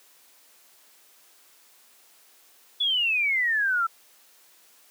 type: exponential sweep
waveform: sine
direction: down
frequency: 3461 to 1318.5 Hz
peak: -21 dBFS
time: 2.8-3.87 s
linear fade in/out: 10 ms
effects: white hiss -57 dBFS RMS until 4.9 s + high-pass 300 Hz 12 dB/octave